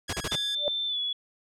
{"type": "tone", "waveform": "10% pulse", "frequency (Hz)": 1661.2, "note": "G#6", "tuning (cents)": 0, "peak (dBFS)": -28, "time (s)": [0.08, 0.55], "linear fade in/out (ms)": 5}
{"type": "noise bursts", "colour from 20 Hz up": "pink", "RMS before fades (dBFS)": -30, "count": 4, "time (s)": [0.09, 0.356], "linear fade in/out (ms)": 5, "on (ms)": 41, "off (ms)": 34}
{"type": "tone with pitch glide", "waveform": "sine", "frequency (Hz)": [3552, 3394], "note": ["A7", "G#7"], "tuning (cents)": [16, 37], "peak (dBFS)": -27, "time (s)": [0.31, 1.13], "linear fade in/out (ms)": 5, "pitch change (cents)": -79, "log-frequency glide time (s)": [0.87, 0.99]}
{"type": "tone with exponential growth", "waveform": "sine", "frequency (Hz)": 587.3, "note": "D5", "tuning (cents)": 0, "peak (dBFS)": -21, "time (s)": [0.56, 0.68], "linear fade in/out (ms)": 0, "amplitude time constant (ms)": 26}
{"effects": ["low-pass 9000 Hz 12 dB/octave"]}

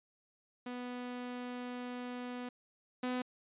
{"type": "tone pair in turn", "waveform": "sawtooth", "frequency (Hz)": [246.9, 250.9], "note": ["B3", "B3"], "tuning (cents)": [0, 28], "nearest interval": "unison", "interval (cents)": 28, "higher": "second", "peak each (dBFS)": [-36, -30], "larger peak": "second", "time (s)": [[0.66, 2.49], [3.03, 3.22]], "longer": "first", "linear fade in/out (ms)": 5, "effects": ["resampled to 8000 Hz"]}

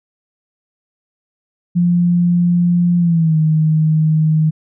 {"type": "tone with pitch glide", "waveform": "sine", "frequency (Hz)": [174.61, 156.46], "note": ["F3", "D#3"], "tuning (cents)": [0, 10], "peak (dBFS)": -10, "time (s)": [1.75, 4.51], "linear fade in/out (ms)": 20, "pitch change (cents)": -190, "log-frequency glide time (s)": [2.98, 3.37], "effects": []}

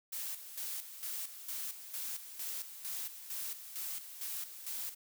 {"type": "noise with tremolo", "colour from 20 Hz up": "blue", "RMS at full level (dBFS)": -40, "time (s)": [0.12, 4.95], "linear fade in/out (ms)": 10, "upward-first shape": "square", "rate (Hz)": 2.2, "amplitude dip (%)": 65, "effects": []}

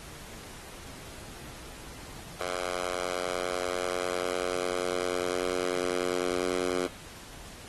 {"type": "tone with high-pass filter sweep", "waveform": "10% pulse", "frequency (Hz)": 90.1, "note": "F#2", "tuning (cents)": -45, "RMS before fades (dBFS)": -31, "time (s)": [2.4, 6.87], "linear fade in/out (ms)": 10, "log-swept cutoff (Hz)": [650, 340], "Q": 1.5, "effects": ["pink hiss -46 dBFS RMS until 7.68 s", "AAC 32 kbps"]}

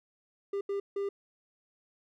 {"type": "tone bursts at uneven times", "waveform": "triangle", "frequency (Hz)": 398.8, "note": "G4", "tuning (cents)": 30, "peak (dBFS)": -28, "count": 3, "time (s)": [[0.53, 0.61], [0.69, 0.8], [0.96, 1.09]], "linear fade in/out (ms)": 5, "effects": []}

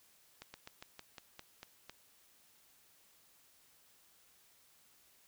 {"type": "slowing click train", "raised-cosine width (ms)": 0.2, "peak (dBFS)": -30, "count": 9, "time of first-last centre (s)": [0.42, 1.896], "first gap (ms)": 120, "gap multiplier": 1.12, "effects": ["white hiss -67 dBFS RMS until 5.27 s"]}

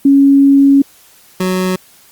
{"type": "tone pair in turn", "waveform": ["sine", "25% pulse"], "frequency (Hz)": [277.2, 185.01], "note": ["C#4", "F#3"], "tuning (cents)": [0, 0], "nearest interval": "perfect fifth", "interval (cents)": 700, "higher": "first", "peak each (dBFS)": [-4, -9], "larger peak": "first", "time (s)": [[0.05, 0.82], [1.4, 1.76]], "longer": "first", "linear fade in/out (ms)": 5, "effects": ["white hiss -45 dBFS RMS until 2.11 s", "Opus 32 kbps"]}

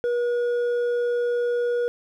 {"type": "tone with hard clipping", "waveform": "sine", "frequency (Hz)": 481.5, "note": "B4", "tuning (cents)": -44, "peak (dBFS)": -22, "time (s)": [0.04, 1.88], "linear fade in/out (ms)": 0, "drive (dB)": 4, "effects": []}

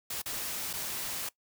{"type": "noise with dropouts", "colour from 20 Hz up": "white", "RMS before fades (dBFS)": -36, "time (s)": [0.1, 1.29], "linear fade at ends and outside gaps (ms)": 5, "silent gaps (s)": [[0.219, 0.258], [0.731, 0.735]], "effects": ["noise-tail reverb RT60 0.1 s tail -20 dB re dry"]}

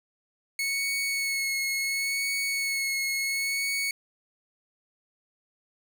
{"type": "tone with vibrato", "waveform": "sawtooth", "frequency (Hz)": 2200, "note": "C#7", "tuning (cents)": -14, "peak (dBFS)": -23, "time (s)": [0.59, 3.91], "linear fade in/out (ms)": 2, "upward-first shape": "sine", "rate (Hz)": 0.71, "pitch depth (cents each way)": 21, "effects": []}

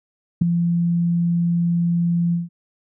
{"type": "tone with ADSR envelope", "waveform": "sine", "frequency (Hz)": 171.3, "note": "F3", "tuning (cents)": -33, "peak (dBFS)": -8, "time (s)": [0.41, 2.49], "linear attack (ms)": 10, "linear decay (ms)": 4, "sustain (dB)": -8, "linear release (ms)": 160, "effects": []}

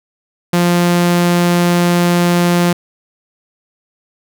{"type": "tone", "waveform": "sawtooth", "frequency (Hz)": 174.61, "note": "F3", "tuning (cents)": 0, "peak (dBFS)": -6, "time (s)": [0.53, 2.73], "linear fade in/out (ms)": 5, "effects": []}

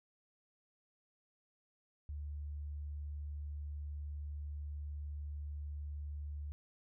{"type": "tone", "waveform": "sine", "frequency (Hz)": 73.42, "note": "D2", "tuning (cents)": 0, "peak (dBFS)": -40, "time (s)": [2.09, 6.52], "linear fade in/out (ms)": 0, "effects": []}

